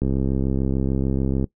click train, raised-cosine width 3 ms, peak -10 dBFS, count 96, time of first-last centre 0.02-1.442 s, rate 66.8 Hz, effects noise-tail reverb RT60 0.1 s tail -19 dB re dry

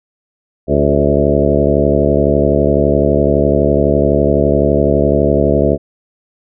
harmonic tone with a mistuned harmonic, 71.9 Hz, D2, 36 cents flat, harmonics 1 / 2 / 3 / 4 / 5 / 6 / 7 / 8 / 9, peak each -18 / -18 / -18 / -18 / -18 / -18 / -18 / -18 / -18 dBFS, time 0.67-5.78 s, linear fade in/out 50 ms, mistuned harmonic 6, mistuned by -41 cents, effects none

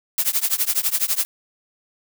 blue noise with tremolo, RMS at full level -17 dBFS, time 0.18-1.25 s, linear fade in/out 0 ms, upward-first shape triangle, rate 12 Hz, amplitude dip 100%, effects none

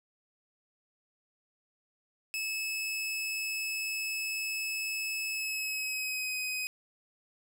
sawtooth tone with pitch glide, 2598 to 2515 Hz, E7 to D#7, -26 to +18 cents, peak -29 dBFS, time 2.34-6.67 s, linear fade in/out 0 ms, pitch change -56 cents, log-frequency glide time 5.3-6.35 s, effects none

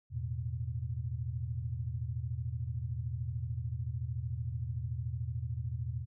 sine chord, E suspended fourth, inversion none, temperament equal, 82.41 / 110 / 123.47 Hz, E2 / A2 / B2, 0 / 0 / 0 cents, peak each -39 / -39 / -37 dBFS, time 0.1-6.06 s, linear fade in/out 50 ms, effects none

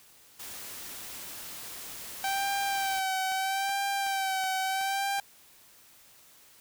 white noise, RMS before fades -42 dBFS, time 0.39-3 s, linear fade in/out 10 ms
sawtooth tone with vibrato, 776 Hz, G5, 18 cents flat, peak -24 dBFS, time 2.24-5.2 s, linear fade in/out 2 ms, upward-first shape sine, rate 0.77 Hz, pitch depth 40 cents each way
click train, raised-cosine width 0.3 ms, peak -29 dBFS, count 6, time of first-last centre 3.32-5.186 s, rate 2.68 Hz
effects white hiss -57 dBFS RMS until 6.6 s

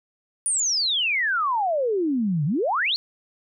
sine exponential two-way sweep, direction down then up, 9690 to 138.3 to 4510 Hz, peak -20 dBFS, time 0.46-2.96 s, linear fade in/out 0 ms, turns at 2.45 s, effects none

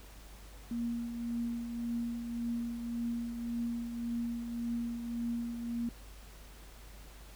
sine tone with tremolo, 235.1 Hz, A#3, 15 cents sharp, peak -31 dBFS, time 0.71-5.89 s, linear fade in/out 2 ms, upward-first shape triangle, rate 1.8 Hz, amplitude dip 55%, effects added 50 Hz sine -50 dBFS peak until 7.35 s + pink hiss -56 dBFS RMS until 7.35 s

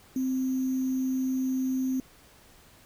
sine tone with sample-and-hold, 260.8 Hz, C4, 5 cents flat, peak -25 dBFS, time 0.16-2 s, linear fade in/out 2 ms, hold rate 6300 Hz, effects pink hiss -56 dBFS RMS until 2.85 s

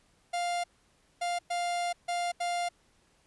45% pulse tone bursts at uneven times, 700 Hz, F5, 4 cents sharp, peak -29 dBFS, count 5, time 0.33-0.64 / 1.21-1.39 / 1.5-1.93 / 2.08-2.32 / 2.4-2.69 s, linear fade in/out 10 ms, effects pink hiss -67 dBFS RMS until 3.26 s + resampled to 24000 Hz

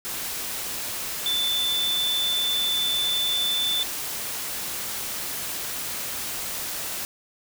sine tone in noise, 3520 Hz, A7, in tune, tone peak -22 dBFS, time 1.26-3.83 s, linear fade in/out 0 ms, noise white, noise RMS -31 dBFS, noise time 0.05-7.05 s, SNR +6 dB, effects none

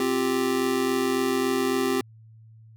square chord, C suspended fourth, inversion none, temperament just, 261.6 / 348.8 / 392.4 Hz, C4 / F4 / G4, 0 / -2 / +2 cents, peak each -27 / -30 / -26 dBFS, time 0-2.01 s, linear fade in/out 2 ms, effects added 111 Hz sine -47 dBFS peak until 2.76 s

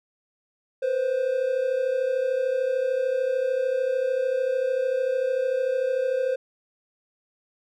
triangle tone pair together, 489.9 / 523.3 Hz, B4 / C5, -14 / 0 cents, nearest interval minor second, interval 114 cents, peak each -26 / -21 dBFS, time 0.82-6.36 s, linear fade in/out 10 ms, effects none

